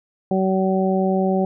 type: harmonic tone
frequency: 189.6 Hz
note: F#3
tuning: 43 cents sharp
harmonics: 1 / 2 / 3 / 4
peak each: -19 / -22 / -24 / -25 dBFS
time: 0.31-1.45 s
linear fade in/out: 2 ms
effects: none